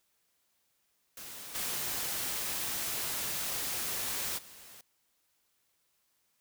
white noise with level steps, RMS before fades -45 / -35 / -52 dBFS, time 1.17-4.81 s, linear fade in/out 2 ms, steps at 1.54 / 4.37 s, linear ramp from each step 20 ms, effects white hiss -75 dBFS RMS until 6.4 s

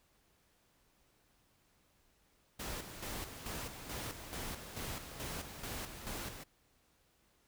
pink noise with tremolo, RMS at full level -42 dBFS, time 2.59-6.44 s, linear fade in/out 10 ms, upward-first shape square, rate 2.3 Hz, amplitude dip 55%, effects pink hiss -72 dBFS RMS until 7.47 s

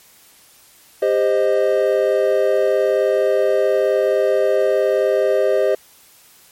triangle chord, C minor, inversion second, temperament equal with one note detuned, 398.8 / 523.3 / 622.3 Hz, G4 / C5 / Eb5, +30 / 0 / 0 cents, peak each -16 dBFS, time 1.02-5.75 s, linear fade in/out 5 ms, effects white hiss -49 dBFS RMS until 6.51 s + MP3 64 kbps

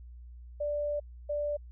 sine tone bursts at uneven times, 587.3 Hz, D5, in tune, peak -29 dBFS, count 2, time 0.6-1 / 1.29-1.57 s, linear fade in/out 10 ms, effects added 60 Hz sine -45 dBFS peak until 1.71 s

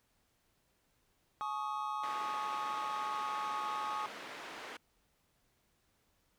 triangle chord, Ab suspended fourth, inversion none, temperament equal with one note detuned, 850 / 1108.7 / 1244.5 Hz, Ab5 / Db6 / Eb6, +40 / 0 / 0 cents, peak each -38 dBFS, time 1.41-4.06 s, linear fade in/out 0 ms
white band-pass noise, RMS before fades -47 dBFS, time 2.03-4.77 s, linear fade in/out 5 ms, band 280 to 2200 Hz, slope 12 dB/octave
effects pink hiss -75 dBFS RMS until 6.38 s

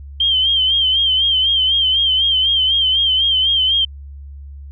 sine tone with vibrato, 3136 Hz, G7, in tune, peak -12 dBFS, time 0.2-3.85 s, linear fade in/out 5 ms, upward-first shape sine, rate 4 Hz, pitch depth 65 cents each way, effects added 70 Hz sine -31 dBFS peak until 4.71 s

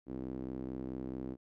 sawtooth tone with band-pass filter, 64.6 Hz, C2, 21 cents flat, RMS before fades -41 dBFS, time 0.06-1.37 s, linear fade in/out 50 ms, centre 300 Hz, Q 2.6, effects none

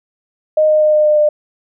sine tone with pitch steps, 618 / 614.4 / 610.9 / 607.4 / 603.9 / 600.4 Hz, D#5 / D#5 / D#5 / D#5 / D5 / D5, -12 / -22 / -32 / -42 / +48 / +38 cents, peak -8 dBFS, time 0.57-1.29 s, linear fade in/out 5 ms, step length 120 ms, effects none

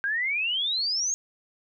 sine exponential sweep, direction up, 1570 to 6645 Hz, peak -24 dBFS, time 0.04-1.14 s, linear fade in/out 0 ms, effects none

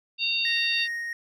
harmonic tone, 917 Hz, A#5, 29 cents flat, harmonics 3 / 4 / 5, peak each -26 / -28 / -30 dBFS, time 0.18-0.88 s, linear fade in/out 50 ms
triangle tone with tremolo, 1864.7 Hz, A#6, in tune, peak -26 dBFS, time 0.45-1.13 s, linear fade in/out 2 ms, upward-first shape triangle, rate 2.9 Hz, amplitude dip 25%
effects none

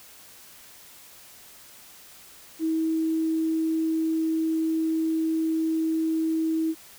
sine tone, 321.2 Hz, E4, 45 cents flat, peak -22 dBFS, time 2.59-6.75 s, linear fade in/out 50 ms, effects white hiss -49 dBFS RMS until 6.98 s

